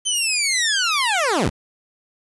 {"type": "linear sweep", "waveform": "15% pulse", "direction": "down", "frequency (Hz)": [3105, 33.59], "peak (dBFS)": -11, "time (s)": [0.05, 1.5], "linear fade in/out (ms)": 20, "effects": ["resampled to 24000 Hz", "8-bit"]}